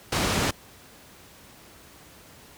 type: low-pass noise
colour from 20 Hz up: pink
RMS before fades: -24 dBFS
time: 0.12-0.51 s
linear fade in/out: 5 ms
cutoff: 7900 Hz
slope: 12 dB/octave
effects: pink hiss -50 dBFS RMS until 2.57 s + high-pass 60 Hz 12 dB/octave